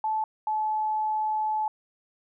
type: tone pair in turn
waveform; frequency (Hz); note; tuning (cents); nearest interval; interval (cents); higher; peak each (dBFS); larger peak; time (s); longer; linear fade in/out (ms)
sine; 870 / 862; A5 / A5; -20 / -36; unison; 16; first; -24; neither; 0.04-0.24 / 0.47-1.68; second; 2
effects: none